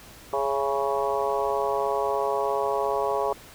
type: harmonic tone with a mistuned harmonic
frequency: 139 Hz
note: C#3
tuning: 5 cents sharp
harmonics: 3 / 4 / 5 / 6 / 7 / 8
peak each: -28 / -29 / -30 / -31 / -31 / -32 dBFS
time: 0.33-3.33 s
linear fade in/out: 2 ms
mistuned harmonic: 5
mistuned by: -43 cents
effects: pink hiss -47 dBFS RMS until 3.54 s